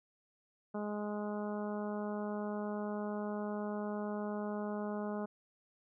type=harmonic tone; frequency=208.4 Hz; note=G#3; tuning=6 cents sharp; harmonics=1 / 2 / 3 / 4 / 5 / 6 / 7; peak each=-38 / -42 / -43 / -47 / -50 / -51 / -54 dBFS; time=0.74-5.26 s; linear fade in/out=10 ms; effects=none